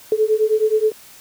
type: beating tone pair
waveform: sine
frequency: 428.5 / 438 Hz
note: A4 / A4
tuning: -46 / -8 cents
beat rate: 9.5 Hz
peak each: -17 dBFS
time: 0.12-0.92 s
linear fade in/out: 2 ms
effects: white hiss -44 dBFS RMS until 1.2 s